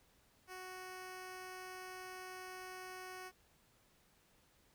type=tone; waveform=10% pulse; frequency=370 Hz; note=F#4; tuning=in tune; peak=-39 dBFS; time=0.47-3.32 s; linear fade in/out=50 ms; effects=pink hiss -71 dBFS RMS until 4.74 s